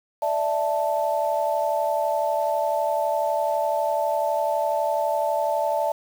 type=chord; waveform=sine; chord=D suspended second; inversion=none; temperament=equal; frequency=587.3 / 659.3 / 880 Hz; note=D5 / E5 / A5; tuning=0 / 0 / 0 cents; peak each=-25 dBFS; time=0.22-5.92 s; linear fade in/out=5 ms; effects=7-bit